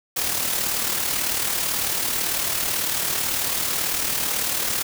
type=noise with amplitude modulation; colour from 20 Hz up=white; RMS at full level=-22 dBFS; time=0.16-4.83 s; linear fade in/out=10 ms; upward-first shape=sine; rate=38.1 Hz; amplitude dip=45%; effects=none